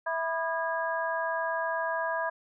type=harmonic tone with a mistuned harmonic; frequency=328.1 Hz; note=E4; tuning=8 cents flat; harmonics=2 / 3 / 4 / 5; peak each=-32 / -32 / -39 / -33 dBFS; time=0.06-2.3 s; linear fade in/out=10 ms; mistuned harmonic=4; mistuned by=-130 cents; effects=none